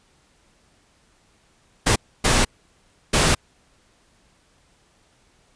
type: noise bursts at uneven times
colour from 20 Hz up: pink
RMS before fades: -17 dBFS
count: 3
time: 1.86-1.96 / 2.24-2.45 / 3.13-3.35 s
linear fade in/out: 10 ms
effects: pink hiss -60 dBFS RMS until 5.55 s + resampled to 22050 Hz